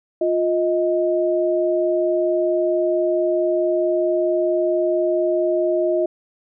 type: tone pair together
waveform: sine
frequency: 352.5 / 628 Hz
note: F4 / D#5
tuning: +16 / +16 cents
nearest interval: minor seventh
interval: 1000 cents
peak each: -19 dBFS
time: 0.21-6.06 s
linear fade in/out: 5 ms
effects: none